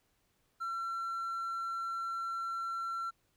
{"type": "tone", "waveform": "triangle", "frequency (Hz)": 1355, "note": "E6", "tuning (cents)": 47, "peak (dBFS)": -32, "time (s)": [0.6, 3.11], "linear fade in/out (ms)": 20, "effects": ["tanh soft clip ceiling -28 dBFS", "pink hiss -75 dBFS RMS until 3.36 s"]}